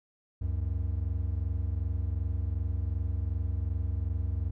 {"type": "tone pair together", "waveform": "triangle", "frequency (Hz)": [69.3, 91.97], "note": ["C#2", "F#2"], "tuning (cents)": [0, -10], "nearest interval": "perfect fourth", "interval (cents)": 490, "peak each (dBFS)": [-29, -29], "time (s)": [0.41, 4.51], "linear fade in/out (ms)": 10, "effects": []}